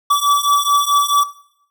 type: beating tone pair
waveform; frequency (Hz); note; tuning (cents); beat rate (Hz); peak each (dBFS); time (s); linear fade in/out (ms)
square; 1149 / 1153.6; D6 / D6; -38 / -31; 4.6; -15 / -16; 0.1-1.24; 10
effects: noise-tail reverb RT60 0.7 s tail -18 dB re dry